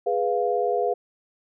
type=chord; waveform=sine; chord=F diminished; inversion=first; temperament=equal; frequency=415.3 / 493.9 / 698.5 Hz; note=Ab4 / Cb5 / F5; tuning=0 / 0 / 0 cents; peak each=-25 dBFS; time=0.06-0.94 s; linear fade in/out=10 ms; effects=none